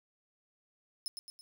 sawtooth tone with echo, 5200 Hz, E8, 24 cents flat, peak -32 dBFS, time 1.06-1.08 s, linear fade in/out 0 ms, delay 110 ms, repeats 3, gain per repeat -6 dB, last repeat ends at 1.41 s, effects none

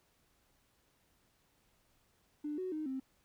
triangle tone with pitch steps, 297.5 / 370.9 / 309.2 / 264.2 Hz, D4 / F#4 / D#4 / C4, +22 / +4 / -11 / +17 cents, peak -32 dBFS, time 2.44-3 s, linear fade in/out 10 ms, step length 140 ms, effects tanh soft clip ceiling -34 dBFS + pink hiss -73 dBFS RMS until 3.24 s

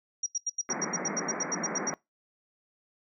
sine tone bursts, 5710 Hz, F8, 37 cents sharp, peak -27 dBFS, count 15, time 0.23-1.901 s, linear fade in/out 5 ms, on 33 ms, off 84 ms
pink band-pass noise, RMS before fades -35 dBFS, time 0.69-1.94 s, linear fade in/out 0 ms, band 160 to 2200 Hz, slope 96 dB/octave
effects noise-tail reverb RT60 0.2 s tail -23 dB re dry

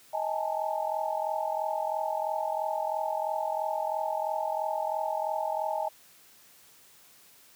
sine tone cluster, 630 / 812 / 855 / 898 Hz, D#5 / G#5 / A5 / A5, +21 / -39 / -50 / +35 cents, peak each -32 / -34 / -34 / -35 dBFS, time 0.13-5.89 s, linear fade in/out 10 ms, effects white hiss -57 dBFS RMS until 7.55 s + high-pass 60 Hz 12 dB/octave

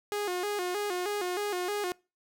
sawtooth tone with vibrato, 385.2 Hz, G4, 30 cents flat, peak -26 dBFS, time 0.12-1.92 s, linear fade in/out 0 ms, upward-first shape square, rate 3.2 Hz, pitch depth 120 cents each way, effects noise-tail reverb RT60 0.3 s tail -24 dB re dry

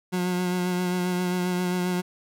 30% pulse tone with vibrato, 180.2 Hz, F#3, 45 cents flat, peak -21 dBFS, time 0.12-2.02 s, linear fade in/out 20 ms, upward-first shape sine, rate 7.5 Hz, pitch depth 22 cents each way, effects none

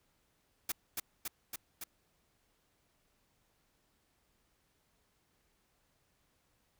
white noise with echo, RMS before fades -35 dBFS, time 0.69-0.72 s, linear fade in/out 5 ms, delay 280 ms, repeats 4, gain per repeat -2 dB, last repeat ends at 1.84 s, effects pink hiss -75 dBFS RMS until 6.79 s

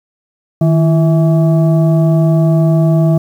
sine tone with frequency modulation, 158.1 Hz, D#3, 28 cents sharp, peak -7 dBFS, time 0.61-3.18 s, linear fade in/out 5 ms, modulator 494 Hz, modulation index 0.63, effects 7-bit

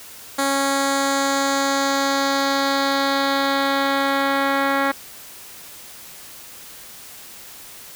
10% pulse tone with low-pass filter sweep, 275.4 Hz, C#4, 11 cents flat, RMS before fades -20 dBFS, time 0.38-4.92 s, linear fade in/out 10 ms, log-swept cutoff 10000 to 2400 Hz, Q 1.6, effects white hiss -40 dBFS RMS until 7.95 s

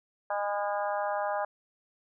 harmonic tone with a mistuned harmonic, 204.3 Hz, G#3, 28 cents flat, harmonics 3 / 4 / 5 / 6 / 7 / 8, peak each -32 / -32 / -37 / -39 / -42 / -41 dBFS, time 0.3-1.45 s, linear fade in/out 5 ms, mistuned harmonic 5, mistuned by -28 cents, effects none

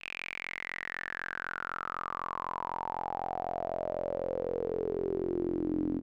sawtooth tone with band-pass filter sweep, 43.99 Hz, F1, 13 cents sharp, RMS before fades -35 dBFS, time 0-6.02 s, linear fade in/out 50 ms, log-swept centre 2600 to 280 Hz, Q 8.6, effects none

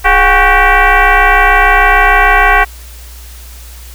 sine tone with frequency modulation, 415.3 Hz, G#4, in tune, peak -4 dBFS, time 0.04-2.65 s, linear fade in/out 20 ms, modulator 382 Hz, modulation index 5, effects added 60 Hz sine -29 dBFS peak until 3.94 s + white hiss -36 dBFS RMS until 3.94 s

